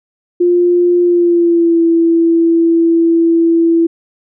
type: tone with pitch glide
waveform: sine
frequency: 351.6 to 333 Hz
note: F4 to E4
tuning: +12 to +18 cents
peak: -7 dBFS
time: 0.4-3.87 s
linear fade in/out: 10 ms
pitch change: -94 cents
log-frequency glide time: 1.02-1.82 s
effects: none